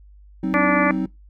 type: chord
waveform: triangle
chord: C diminished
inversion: second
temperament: just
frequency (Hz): 188.37 / 261.6 / 314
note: Gb3 / C4 / Eb4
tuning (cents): +31 / 0 / +16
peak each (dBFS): -22 / -23 / -23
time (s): 0.43-1.06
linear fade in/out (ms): 5
type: harmonic tone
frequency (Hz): 290.9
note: D4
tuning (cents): -16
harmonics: 1 / 2 / 3 / 4 / 5 / 6 / 7 / 8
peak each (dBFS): -23 / -22 / -27 / -22 / -29 / -25 / -25 / -28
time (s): 0.54-0.91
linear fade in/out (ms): 0
effects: noise-tail reverb RT60 0.2 s tail -22 dB re dry + added 50 Hz sine -44 dBFS peak until 1.29 s